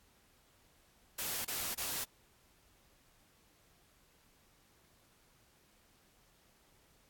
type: noise bursts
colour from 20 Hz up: white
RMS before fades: -38 dBFS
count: 3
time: 1.18-2.044 s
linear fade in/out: 10 ms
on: 270 ms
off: 27 ms
effects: pink hiss -68 dBFS RMS until 7.09 s + AAC 64 kbps